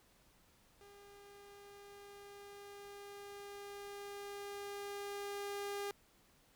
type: tone with level ramp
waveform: sawtooth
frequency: 403.6 Hz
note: G#4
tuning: 49 cents flat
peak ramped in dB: -54 to -35 dBFS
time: 0.81-5.91 s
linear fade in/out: 0 ms
effects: pink hiss -69 dBFS RMS until 6.55 s